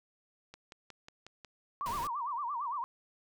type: click train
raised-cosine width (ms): 0.2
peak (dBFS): -31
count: 6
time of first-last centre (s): 0.54-1.447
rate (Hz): 5.51
type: tone with vibrato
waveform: sine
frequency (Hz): 1048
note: C6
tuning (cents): +2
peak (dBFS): -33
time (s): 1.81-2.84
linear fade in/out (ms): 0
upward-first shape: sine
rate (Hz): 8.8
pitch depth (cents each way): 220
type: noise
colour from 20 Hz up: pink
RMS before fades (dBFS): -43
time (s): 1.86-2.07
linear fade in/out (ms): 0
effects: none